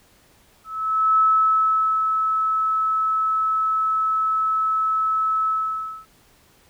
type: tone with ADSR envelope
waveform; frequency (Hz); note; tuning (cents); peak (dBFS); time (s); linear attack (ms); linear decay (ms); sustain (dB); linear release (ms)
sine; 1300; E6; -24; -13; 0.64-6.06; 540; 830; -5; 580
effects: pink hiss -56 dBFS RMS until 6.69 s